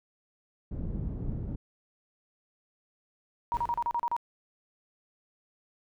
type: low-pass noise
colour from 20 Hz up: pink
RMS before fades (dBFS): -34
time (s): 0.71-1.56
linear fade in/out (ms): 10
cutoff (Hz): 220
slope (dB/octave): 12
type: tone bursts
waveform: sine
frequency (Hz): 948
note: A#5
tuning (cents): +29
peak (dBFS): -26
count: 8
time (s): 3.52-4.165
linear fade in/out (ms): 0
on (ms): 50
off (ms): 35
type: noise with exponential decay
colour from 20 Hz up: brown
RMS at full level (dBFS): -37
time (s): 3.54-4.14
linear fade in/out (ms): 1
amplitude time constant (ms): 130
effects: none